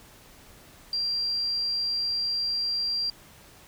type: tone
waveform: sine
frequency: 4742 Hz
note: D8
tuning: 16 cents sharp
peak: -25 dBFS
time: 0.93-3.1 s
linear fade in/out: 2 ms
effects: pink hiss -52 dBFS RMS until 3.67 s